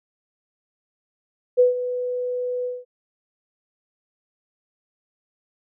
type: tone with ADSR envelope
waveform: sine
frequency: 496.1 Hz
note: B4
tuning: 8 cents sharp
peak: -10 dBFS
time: 1.57-2.85 s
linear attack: 27 ms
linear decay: 140 ms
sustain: -13 dB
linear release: 200 ms
effects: none